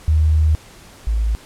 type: tone pair in turn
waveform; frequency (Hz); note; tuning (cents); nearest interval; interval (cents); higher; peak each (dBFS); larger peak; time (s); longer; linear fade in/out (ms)
sine; 77.78 / 55; D#2 / A1; 0 / 0; tritone; 600; first; -11 / -15; first; 0.08-0.55 / 1.07-1.35; first; 0
effects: pink hiss -43 dBFS RMS until 1.45 s + low-pass 11000 Hz 12 dB/octave